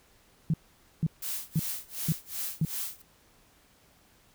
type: tone bursts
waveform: sine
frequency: 159.6 Hz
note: D#3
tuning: 44 cents sharp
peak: -22 dBFS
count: 5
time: 0.5-2.65 s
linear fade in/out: 2 ms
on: 38 ms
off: 490 ms
type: noise with tremolo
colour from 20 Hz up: blue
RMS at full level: -33 dBFS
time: 1.22-3.02 s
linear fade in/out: 5 ms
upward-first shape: sine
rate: 2.7 Hz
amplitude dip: 95%
effects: pink hiss -62 dBFS RMS until 4.34 s